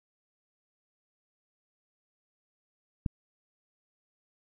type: click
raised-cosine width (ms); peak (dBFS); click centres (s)
5; -16; 3.062
effects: none